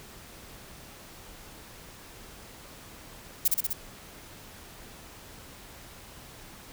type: noise with echo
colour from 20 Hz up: violet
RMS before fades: -22 dBFS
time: 3.45-3.48 s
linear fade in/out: 5 ms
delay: 63 ms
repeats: 4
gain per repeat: -2 dB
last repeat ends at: 3.732 s
effects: pink hiss -48 dBFS RMS until 6.72 s

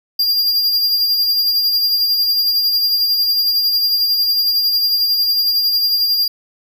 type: tone with tremolo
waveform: square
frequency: 4796 Hz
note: D8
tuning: 36 cents sharp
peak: -12 dBFS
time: 0.19-6.28 s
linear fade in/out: 5 ms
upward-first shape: sine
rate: 11 Hz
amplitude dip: 35%
effects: none

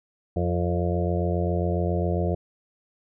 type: harmonic tone with a mistuned harmonic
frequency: 87.31 Hz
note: F2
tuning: in tune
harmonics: 1 / 2 / 4 / 5 / 6 / 7 / 8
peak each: -25 / -28 / -31 / -32 / -33 / -33 / -34 dBFS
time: 0.36-2.35 s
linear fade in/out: 5 ms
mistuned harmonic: 4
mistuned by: -20 cents
effects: none

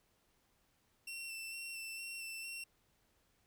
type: tone with vibrato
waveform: sawtooth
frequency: 2700 Hz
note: E7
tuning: 41 cents sharp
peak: -40 dBFS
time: 1.07-2.64 s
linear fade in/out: 5 ms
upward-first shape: square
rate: 2.2 Hz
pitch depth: 16 cents each way
effects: pink hiss -75 dBFS RMS until 3.46 s

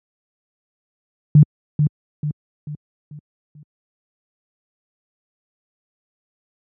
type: tone with echo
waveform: sine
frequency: 148.9 Hz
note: D3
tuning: 24 cents sharp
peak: -5 dBFS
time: 1.35-1.43 s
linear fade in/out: 2 ms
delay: 440 ms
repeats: 5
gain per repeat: -7 dB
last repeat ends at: 3.63 s
effects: high-pass 80 Hz 12 dB/octave

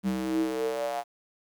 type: tone with high-pass filter sweep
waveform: square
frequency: 64 Hz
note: C2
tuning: 38 cents flat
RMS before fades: -29 dBFS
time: 0.03-1.04 s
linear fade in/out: 50 ms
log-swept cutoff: 200 to 750 Hz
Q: 7.7
effects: 10-bit

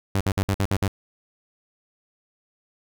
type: tone bursts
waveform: sawtooth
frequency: 98 Hz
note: G2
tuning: in tune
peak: -16 dBFS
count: 7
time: 0.15-0.878 s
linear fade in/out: 0 ms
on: 56 ms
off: 56 ms
effects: none

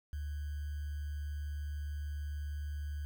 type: tone with sample-and-hold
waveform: sine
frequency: 73.42 Hz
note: D2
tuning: in tune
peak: -36 dBFS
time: 0.13-3.05 s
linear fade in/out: 0 ms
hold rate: 1575 Hz
effects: none

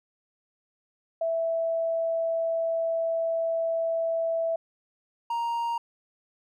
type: tone pair in turn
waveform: sine / triangle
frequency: 659.3 / 934.6 Hz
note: E5 / A#5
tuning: 0 / +4 cents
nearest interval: tritone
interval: 604 cents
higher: second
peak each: -24 / -24 dBFS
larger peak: neither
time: 1.21-4.56 / 5.3-5.78 s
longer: first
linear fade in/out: 5 ms
effects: none

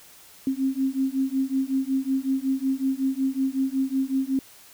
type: beating tone pair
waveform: sine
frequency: 264.3 / 269.7 Hz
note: C4 / C#4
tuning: +18 / -47 cents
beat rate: 5.4 Hz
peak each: -25 dBFS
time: 0.47-4.39 s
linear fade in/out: 2 ms
effects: white hiss -50 dBFS RMS until 4.73 s

